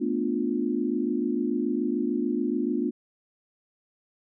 sine chord, B half-diminished seventh, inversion third, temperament equal with one note detuned, 220 / 246.9 / 293.7 / 352.5 Hz, A3 / B3 / D4 / F4, 0 / 0 / 0 / +16 cents, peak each -31 / -28 / -29 / -30 dBFS, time 0-2.91 s, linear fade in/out 20 ms, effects none

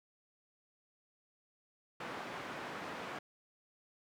white band-pass noise, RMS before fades -44 dBFS, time 2-3.19 s, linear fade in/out 5 ms, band 150 to 1500 Hz, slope 12 dB/octave, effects none

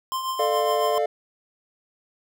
square tone with tremolo, 1046.5 Hz, C6, in tune, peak -24 dBFS, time 0.12-0.98 s, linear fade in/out 0 ms, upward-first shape triangle, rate 7.2 Hz, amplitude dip 55%
triangle chord, D minor, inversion second, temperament equal with one note detuned, 440 / 599 / 698.5 Hz, A4 / D5 / F5, 0 / +34 / 0 cents, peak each -23 dBFS, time 0.39-1.06 s, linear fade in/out 5 ms
effects none

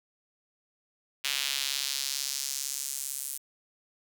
square tone with high-pass filter sweep, 68.9 Hz, C#2, 10 cents flat, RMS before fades -33 dBFS, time 1.24-3.38 s, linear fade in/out 10 ms, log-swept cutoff 2900 to 9400 Hz, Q 1.5, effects none

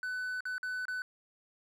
triangle tone with dropouts, 1500 Hz, F#6, 23 cents sharp, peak -32 dBFS, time 0.03-1.02 s, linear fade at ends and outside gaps 1 ms, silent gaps 0.406-0.454 / 0.581-0.63 / 0.854-0.882 s, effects none

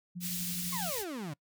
sine tone with tremolo, 176.8 Hz, F3, 22 cents sharp, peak -36 dBFS, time 0.15-0.91 s, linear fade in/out 20 ms, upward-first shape sine, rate 12 Hz, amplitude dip 40%
white band-stop noise, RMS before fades -37 dBFS, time 0.2-1.05 s, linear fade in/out 50 ms, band 140 to 2800 Hz, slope 12 dB/octave
35% pulse exponential sweep, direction down, 1132 to 136.6 Hz, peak -35 dBFS, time 0.72-1.34 s, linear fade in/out 10 ms
effects noise-tail reverb RT60 0.1 s tail -24 dB re dry

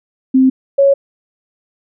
sine tone pair in turn, 261.6 / 554.3 Hz, C4 / C#5, 0 / 0 cents, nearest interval octave + minor second, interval 1300 cents, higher second, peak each -6 dBFS, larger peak neither, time 0.34-0.5 / 0.78-0.94 s, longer neither, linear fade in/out 10 ms, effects none

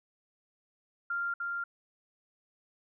sine tone with echo, 1393 Hz, F6, 5 cents flat, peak -30 dBFS, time 1.1-1.34 s, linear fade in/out 5 ms, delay 300 ms, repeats 1, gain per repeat -2 dB, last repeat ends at 1.64 s, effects none

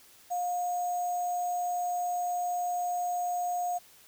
sine tone with sample-and-hold, 711 Hz, F5, 31 cents sharp, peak -28 dBFS, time 0.3-3.79 s, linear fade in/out 20 ms, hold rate 7350 Hz, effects white hiss -57 dBFS RMS until 4.07 s

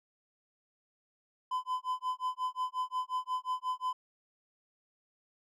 triangle tone with tremolo, 1014 Hz, B5, 45 cents sharp, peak -27 dBFS, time 1.51-3.93 s, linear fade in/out 5 ms, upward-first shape sine, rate 5.6 Hz, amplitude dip 100%, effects none

